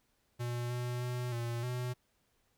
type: tone with pitch steps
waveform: square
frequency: 120.8 / 122.6 / 123.6 / 118 / 124.3 Hz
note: B2 / B2 / B2 / A#2 / B2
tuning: -38 / -12 / +2 / +22 / +12 cents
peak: -35 dBFS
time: 0.39-1.94 s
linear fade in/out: 20 ms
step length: 310 ms
effects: pink hiss -75 dBFS RMS until 2.57 s